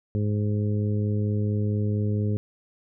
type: harmonic tone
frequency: 104.4 Hz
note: G#2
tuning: 10 cents sharp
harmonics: 1 / 2 / 3 / 4 / 5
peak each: -23 / -29 / -36 / -34 / -41 dBFS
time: 0.15-2.37 s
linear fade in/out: 0 ms
effects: none